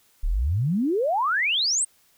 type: exponential sweep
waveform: sine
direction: up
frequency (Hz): 32.17 to 8870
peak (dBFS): -20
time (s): 0.23-1.85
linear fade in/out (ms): 10
effects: white hiss -61 dBFS RMS until 2.17 s